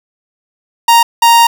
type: tone bursts at uneven times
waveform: 45% pulse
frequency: 932.3 Hz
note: A#5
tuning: in tune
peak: -4 dBFS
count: 2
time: 0.88-1.03 / 1.22-1.47 s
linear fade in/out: 5 ms
effects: none